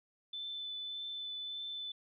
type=tone with vibrato; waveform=sine; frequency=3515 Hz; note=A7; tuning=2 cents flat; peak=-39 dBFS; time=0.33-1.92 s; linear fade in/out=5 ms; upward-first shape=triangle; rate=1.7 Hz; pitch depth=12 cents each way; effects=none